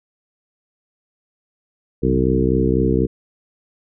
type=harmonic tone with a mistuned harmonic; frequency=64 Hz; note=C2; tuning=38 cents flat; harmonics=1 / 2 / 3 / 4 / 5 / 6 / 7; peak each=-22 / -22 / -22 / -22 / -22 / -22 / -22 dBFS; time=2.02-3.07 s; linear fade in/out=20 ms; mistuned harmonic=2; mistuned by=+56 cents; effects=none